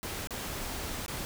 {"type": "noise with dropouts", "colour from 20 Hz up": "pink", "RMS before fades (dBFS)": -37, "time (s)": [0.03, 1.25], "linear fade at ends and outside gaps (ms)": 0, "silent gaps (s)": [[0.272, 0.307], [1.062, 1.081]], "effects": []}